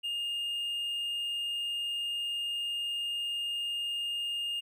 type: tone with hard clipping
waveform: triangle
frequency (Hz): 2829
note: F7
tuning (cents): +22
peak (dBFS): -32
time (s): 0.03-4.61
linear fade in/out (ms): 20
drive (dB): 5
effects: none